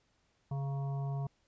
harmonic tone with a mistuned harmonic, 138.59 Hz, C#3, in tune, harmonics 1 / 3 / 5 / 7 / 8, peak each -33 / -50 / -47 / -52 / -56 dBFS, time 0.51-1.27 s, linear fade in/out 5 ms, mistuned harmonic 7, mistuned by -52 cents, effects pink hiss -74 dBFS RMS until 1.47 s + resampled to 16000 Hz

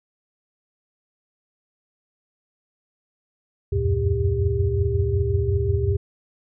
sine tone cluster, 74.3 / 89 / 94.5 / 117.2 / 398.2 Hz, D2 / F2 / F#2 / A#2 / G4, +21 / +33 / +37 / +10 / +27 cents, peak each -25 dBFS, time 3.72-5.97 s, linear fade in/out 10 ms, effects none

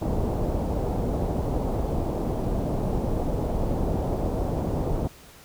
pink low-pass noise, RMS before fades -26 dBFS, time 0.01-5.08 s, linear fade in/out 10 ms, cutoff 770 Hz, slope 24 dB/octave, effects pink hiss -49 dBFS RMS until 5.44 s

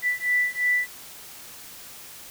sine beating tone pair, 1975.5 / 1978.4 Hz, B6 / B6, 0 / +3 cents, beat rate 2.9 Hz, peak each -24 dBFS, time 0.02-0.88 s, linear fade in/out 50 ms, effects white hiss -43 dBFS RMS until 2.3 s

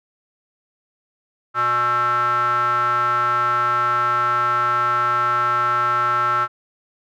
square tone with band-pass filter, 121.1 Hz, B2, 34 cents flat, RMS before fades -19 dBFS, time 1.54-6.48 s, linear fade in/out 50 ms, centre 1300 Hz, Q 9.4, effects none

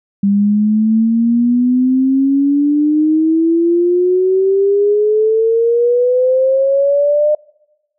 sine exponential sweep, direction up, 198.2 to 606 Hz, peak -9 dBFS, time 0.23-7.35 s, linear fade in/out 5 ms, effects noise-tail reverb RT60 1.0 s tail -26 dB re dry

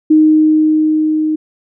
sine tone with level ramp, 310.2 Hz, D#4, 5 cents flat, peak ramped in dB -4 to -12 dBFS, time 0.1-1.36 s, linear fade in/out 10 ms, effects none

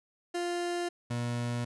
30% pulse tone pair in turn, 349.2 / 120.08 Hz, F4 / B2, 0 / -48 cents, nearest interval octave + tritone, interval 1848 cents, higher first, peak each -28 dBFS, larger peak neither, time 0.34-0.89 / 1.1-1.65 s, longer neither, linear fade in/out 10 ms, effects resampled to 24000 Hz

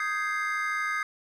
triangle chord, Ab major seventh, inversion second, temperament equal, 1244.5 / 1568 / 1661.2 / 2093 Hz, Eb6 / G6 / Ab6 / C7, 0 / 0 / 0 / 0 cents, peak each -29 / -33 / -33 / -30 dBFS, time 0-1.03 s, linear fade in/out 2 ms, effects none

